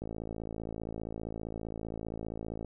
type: click train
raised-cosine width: 2 ms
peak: -25 dBFS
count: 146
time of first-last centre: 0.02-2.647 s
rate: 55.2 Hz
effects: none